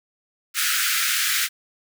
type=high-pass noise; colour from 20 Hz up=pink; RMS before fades=-22 dBFS; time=0.54-1.49 s; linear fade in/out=50 ms; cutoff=1300 Hz; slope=96 dB/octave; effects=none